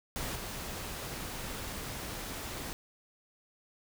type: noise with level steps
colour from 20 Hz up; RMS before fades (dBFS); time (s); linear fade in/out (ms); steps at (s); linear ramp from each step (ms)
pink; -37 / -40; 0.16-2.73; 0; 0.35; 5
effects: none